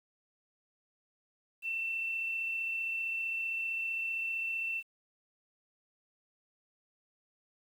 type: tone with amplitude modulation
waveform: sine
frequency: 2685 Hz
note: E7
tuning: 31 cents sharp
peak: -31 dBFS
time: 1.62-4.83 s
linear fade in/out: 50 ms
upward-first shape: sine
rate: 35.4 Hz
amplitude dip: 25%
effects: 10-bit